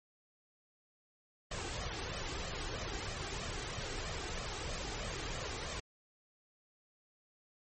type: noise with flanger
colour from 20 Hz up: pink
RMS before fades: -40 dBFS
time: 1.51-5.8 s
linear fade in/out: 5 ms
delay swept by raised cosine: 1.6 to 2.6 ms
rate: 3.1 Hz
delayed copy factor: +0.55
effects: MP3 32 kbps